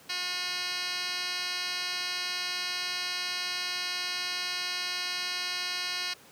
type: tone with band-pass filter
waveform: 10% pulse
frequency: 360 Hz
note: F#4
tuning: 47 cents flat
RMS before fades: -33 dBFS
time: 0.09-6.14 s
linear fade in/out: 10 ms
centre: 3800 Hz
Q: 7.1
effects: pink hiss -54 dBFS RMS until 6.31 s + high-pass 150 Hz 12 dB/octave

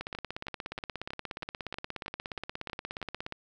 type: two click trains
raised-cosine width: 0.3 ms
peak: -22 / -20 dBFS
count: 10 / 57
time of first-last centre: 0.15-3.016 / 0.01-3.324 s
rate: 3.14 / 16.9 Hz
effects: none

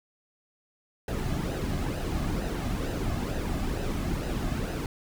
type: noise with flanger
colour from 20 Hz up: brown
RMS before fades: -30 dBFS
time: 1.08-4.86 s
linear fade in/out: 2 ms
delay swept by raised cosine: 0.88 to 2.18 ms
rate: 2.2 Hz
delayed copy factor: -0.55
effects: none

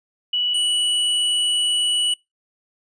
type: tone pair in turn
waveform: sine / square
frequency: 2947 / 2947 Hz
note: F#7 / F#7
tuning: -8 / -8 cents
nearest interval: unison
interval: 0 cents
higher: neither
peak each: -18 dBFS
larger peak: neither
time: 0.33-0.54 / 0.54-2.14 s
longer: second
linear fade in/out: 5 ms
effects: noise-tail reverb RT60 0.2 s tail -25 dB re dry + resampled to 22050 Hz

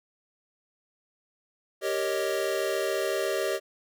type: chord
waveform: square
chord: Eb dominant seventh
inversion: first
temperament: equal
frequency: 392 / 466.2 / 554.4 / 622.3 Hz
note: G4 / Bb4 / Db5 / Eb5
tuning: 0 / 0 / 0 / 0 cents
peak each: -31 / -35 / -33 / -32 dBFS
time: 1.81-3.6 s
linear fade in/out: 50 ms
effects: none

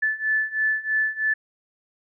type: beating tone pair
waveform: sine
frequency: 1742 / 1745.1 Hz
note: A6 / A6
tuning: -18 / -15 cents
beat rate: 3.1 Hz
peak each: -25 / -23 dBFS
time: 0.02-1.34 s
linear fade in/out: 10 ms
effects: none

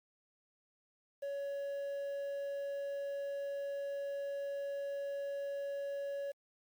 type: tone with quantisation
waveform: triangle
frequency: 561 Hz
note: C#5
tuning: 21 cents sharp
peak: -35 dBFS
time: 1.22-6.32 s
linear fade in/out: 10 ms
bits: 10
effects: Opus 48 kbps

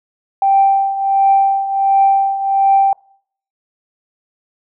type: tone with tremolo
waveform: sine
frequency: 784 Hz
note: G5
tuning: in tune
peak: -6 dBFS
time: 0.42-2.93 s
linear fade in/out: 2 ms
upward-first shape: triangle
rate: 1.4 Hz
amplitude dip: 75%
effects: noise-tail reverb RT60 0.6 s tail -25 dB re dry + tanh soft clip ceiling -2 dBFS

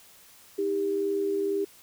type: tone pair together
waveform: sine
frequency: 315.6 / 397.6 Hz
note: D#4 / G4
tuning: +25 / +25 cents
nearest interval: major third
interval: 400 cents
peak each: -33 / -25 dBFS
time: 0.58-1.65 s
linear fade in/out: 10 ms
effects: white hiss -54 dBFS RMS until 1.82 s

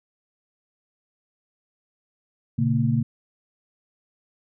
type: tone cluster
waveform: sine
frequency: 118.6 / 140.8 / 228.7 Hz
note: A#2 / C#3 / A#3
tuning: +30 / +27 / -33 cents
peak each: -23 dBFS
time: 2.58-3.03 s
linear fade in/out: 10 ms
effects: none

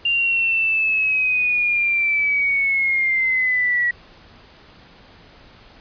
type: linear sweep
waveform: sine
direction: down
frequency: 2794 to 1921 Hz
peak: -16 dBFS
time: 0.05-3.91 s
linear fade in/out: 5 ms
effects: pink hiss -47 dBFS RMS until 5.8 s + resampled to 11025 Hz

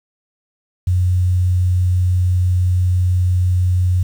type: tone with quantisation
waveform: sine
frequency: 90.6 Hz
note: F#2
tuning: 36 cents flat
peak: -12 dBFS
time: 0.87-4.03 s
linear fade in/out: 5 ms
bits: 7
effects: none

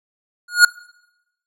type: tone with exponential growth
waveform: square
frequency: 1438 Hz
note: F#6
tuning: 50 cents flat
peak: -3 dBFS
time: 0.48-0.65 s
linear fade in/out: 5 ms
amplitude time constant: 36 ms
effects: noise-tail reverb RT60 0.9 s tail -23 dB re dry + low-pass 12000 Hz 12 dB/octave

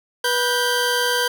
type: tone pair together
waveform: 20% pulse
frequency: 488.4 / 1568 Hz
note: B4 / G6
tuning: -19 / 0 cents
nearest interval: octave + minor sixth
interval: 2019 cents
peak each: -16 dBFS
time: 0.24-1.28 s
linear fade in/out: 5 ms
effects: none

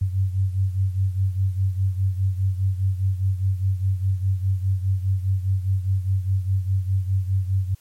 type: beating tone pair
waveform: sine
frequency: 94.4 / 99.3 Hz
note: F#2 / G2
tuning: +35 / +23 cents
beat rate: 4.9 Hz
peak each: -20 / -25 dBFS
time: 0.01-7.75 s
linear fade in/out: 10 ms
effects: white hiss -59 dBFS RMS until 7.8 s + MP3 64 kbps

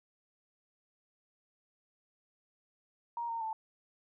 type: tone with pitch steps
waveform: sine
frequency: 940 / 919 / 883 Hz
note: A#5 / A#5 / A5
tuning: +14 / -25 / +6 cents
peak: -34 dBFS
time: 3.17-3.53 s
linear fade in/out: 2 ms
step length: 120 ms
effects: none

